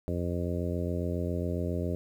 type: harmonic tone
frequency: 87.31 Hz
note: F2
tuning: in tune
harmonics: 1 / 2 / 3 / 4 / 5 / 6 / 7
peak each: -32 / -35 / -37 / -38 / -39 / -40 / -40 dBFS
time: 0.08-1.95 s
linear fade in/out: 0 ms
effects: 10-bit